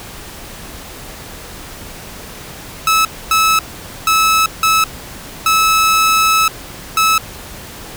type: tone bursts at uneven times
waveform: sawtooth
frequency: 1300 Hz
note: E6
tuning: 24 cents flat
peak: -6 dBFS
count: 6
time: 2.87-3.05 / 3.31-3.59 / 4.07-4.46 / 4.63-4.84 / 5.46-6.48 / 6.97-7.18 s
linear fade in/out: 2 ms
effects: pink hiss -32 dBFS RMS until 7.96 s